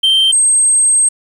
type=tone pair in turn; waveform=sine; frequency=3136 / 8390 Hz; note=G7 / C9; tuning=0 / +4 cents; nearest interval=octave + perfect fourth; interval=1704 cents; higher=second; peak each=-5 dBFS; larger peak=neither; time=0.03-0.32 / 0.32-1.09 s; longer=second; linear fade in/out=10 ms; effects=tanh soft clip ceiling -7 dBFS + 7-bit